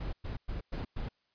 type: noise bursts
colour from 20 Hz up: brown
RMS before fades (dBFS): -36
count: 5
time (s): 0-1.09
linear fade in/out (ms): 10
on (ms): 130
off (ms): 110
effects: white hiss -75 dBFS RMS until 1.34 s + resampled to 11025 Hz